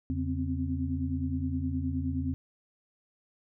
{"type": "tone cluster", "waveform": "sine", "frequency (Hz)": [84.8, 139.9, 254.3, 263.9], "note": ["E2", "C#3", "C4", "C4"], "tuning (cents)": [50, 16, -49, 15], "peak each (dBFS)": [-32, -37, -36, -33], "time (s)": [0.1, 2.34], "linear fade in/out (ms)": 0, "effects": []}